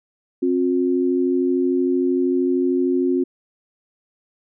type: tone pair together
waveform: sine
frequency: 266.4 / 359.5 Hz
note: C4 / F#4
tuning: +31 / -50 cents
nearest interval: perfect fourth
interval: 519 cents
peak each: -19 dBFS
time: 0.42-3.24 s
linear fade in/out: 10 ms
effects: none